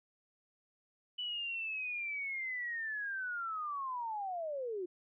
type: linear sweep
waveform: sine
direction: down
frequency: 2983 to 344.9 Hz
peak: -36 dBFS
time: 1.18-4.86 s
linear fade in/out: 10 ms
effects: none